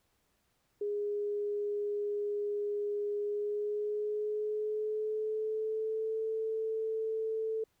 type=tone with pitch glide; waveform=sine; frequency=412.2 to 441.8 Hz; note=G#4 to A4; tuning=-13 to +7 cents; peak=-31 dBFS; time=0.81-7.64 s; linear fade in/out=5 ms; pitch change=+120 cents; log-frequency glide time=3.18-6.18 s; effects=pink hiss -75 dBFS RMS until 7.8 s